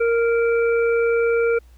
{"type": "harmonic tone", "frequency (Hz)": 464.8, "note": "A#4", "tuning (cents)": -5, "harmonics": [1, 3, 5], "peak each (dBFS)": [-16, -26, -30], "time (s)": [0, 1.59], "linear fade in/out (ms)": 10, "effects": ["added 60 Hz sine -45 dBFS peak until 1.77 s", "pink hiss -60 dBFS RMS until 1.77 s"]}